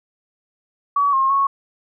sine tone with pitch steps, 1135 / 1071 / 1103 Hz, C#6 / C6 / C#6, +41 / +40 / -9 cents, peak -14 dBFS, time 0.96-1.47 s, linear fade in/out 5 ms, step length 170 ms, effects none

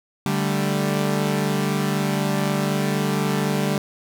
sawtooth chord, D suspended fourth, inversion none, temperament equal, 146.83 / 196 / 220 Hz, D3 / G3 / A3, 0 / 0 / 0 cents, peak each -20 / -19 / -24 dBFS, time 0.26-3.78 s, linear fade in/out 0 ms, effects none

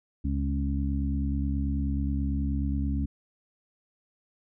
harmonic tone with a mistuned harmonic, 69.3 Hz, C#2, in tune, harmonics 1 / 2 / 3 / 4, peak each -27 / -35 / -33 / -33 dBFS, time 0.24-3.06 s, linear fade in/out 10 ms, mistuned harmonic 1, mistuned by +40 cents, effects none

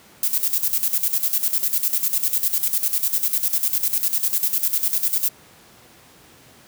violet noise with tremolo, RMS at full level -19 dBFS, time 0.23-5.29 s, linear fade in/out 2 ms, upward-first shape square, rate 10 Hz, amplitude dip 70%, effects pink hiss -49 dBFS RMS until 6.67 s + high-pass 100 Hz 12 dB/octave

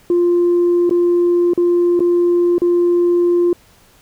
sine tone with dropouts, 349.2 Hz, F4, in tune, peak -9 dBFS, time 0.1-3.53 s, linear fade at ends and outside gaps 2 ms, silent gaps 0.895-0.909 / 1.535-1.576 / 1.994-2.004 / 2.582-2.618 s, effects tanh soft clip ceiling -8 dBFS + pink hiss -50 dBFS RMS until 4.01 s

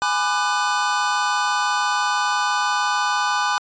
square chord, G# half-diminished seventh, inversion none, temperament just, 830.6 / 996.7 / 1196.1 / 1495.1 Hz, G#5 / B5 / D6 / F#6, 0 / +16 / +31 / +18 cents, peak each -25 dBFS, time 0.02-3.58 s, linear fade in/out 0 ms, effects resampled to 16000 Hz

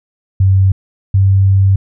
sine tone pair in turn, 95.8 / 96.97 Hz, G2 / G2, -39 / -18 cents, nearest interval unison, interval 21 cents, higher second, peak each -6 dBFS, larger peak neither, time 0.4-0.72 / 1.14-1.76 s, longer second, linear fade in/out 5 ms, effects none

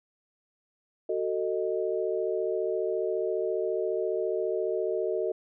sine chord, D# diminished, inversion first, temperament just, 373.4 / 448 / 622.3 Hz, F#4 / A4 / D#5, +16 / +31 / 0 cents, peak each -30 / -30 / -32 dBFS, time 1.09-5.32 s, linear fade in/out 5 ms, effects none

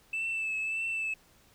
sine tone with vibrato, 2637 Hz, E7, in tune, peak -28 dBFS, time 0.13-1.14 s, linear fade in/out 5 ms, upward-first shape triangle, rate 1.7 Hz, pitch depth 35 cents each way, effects tanh soft clip ceiling -28 dBFS + pink hiss -62 dBFS RMS until 1.54 s

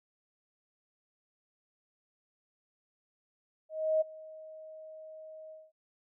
sine tone with ADSR envelope, 629 Hz, D#5, 19 cents sharp, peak -23 dBFS, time 3.69-5.72 s, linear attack 320 ms, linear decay 16 ms, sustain -22 dB, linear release 210 ms, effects none

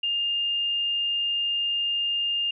sine tone, 2814 Hz, F7, 12 cents sharp, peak -23 dBFS, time 0.03-2.51 s, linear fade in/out 5 ms, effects none

